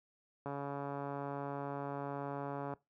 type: click train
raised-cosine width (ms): 1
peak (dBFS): -27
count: 322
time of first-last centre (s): 0.46-2.737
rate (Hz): 141
effects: noise-tail reverb RT60 0.2 s tail -20 dB re dry + high-pass 80 Hz 12 dB/octave